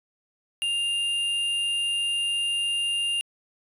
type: tone pair together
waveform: sine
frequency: 2803 / 9428 Hz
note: F7 / D9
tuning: +6 / +6 cents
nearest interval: octave + major sixth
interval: 2100 cents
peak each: -23 / -33 dBFS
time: 0.62-3.21 s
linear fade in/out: 0 ms
effects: tanh soft clip ceiling -17 dBFS